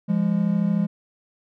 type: tone pair together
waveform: triangle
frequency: 171.81 / 205.1 Hz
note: F3 / G#3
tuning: -28 / -21 cents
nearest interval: minor third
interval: 307 cents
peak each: -20 / -19 dBFS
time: 0.08-0.87 s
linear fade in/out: 20 ms
effects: none